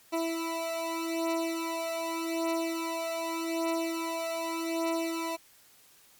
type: beating tone pair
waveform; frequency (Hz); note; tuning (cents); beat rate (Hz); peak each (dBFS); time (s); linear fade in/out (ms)
20% pulse; 329.6 / 330.44; E4 / E4; 0 / +4; 0.84; -27 / -29; 0.12-5.37; 20
effects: white hiss -59 dBFS RMS until 6.19 s + MP3 96 kbps